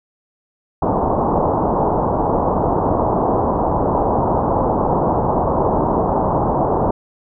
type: low-pass noise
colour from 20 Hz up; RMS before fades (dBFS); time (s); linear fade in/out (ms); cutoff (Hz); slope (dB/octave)
white; -17; 0.82-6.91; 5; 1000; 48
effects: none